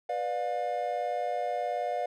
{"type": "chord", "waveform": "triangle", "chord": "B diminished", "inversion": "none", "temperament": "just", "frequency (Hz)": [493.9, 592.7, 711.2], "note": ["B4", "D5", "F5"], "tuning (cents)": [0, 16, 31], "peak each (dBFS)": [-34, -32, -29], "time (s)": [0.09, 2.06], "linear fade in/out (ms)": 5, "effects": []}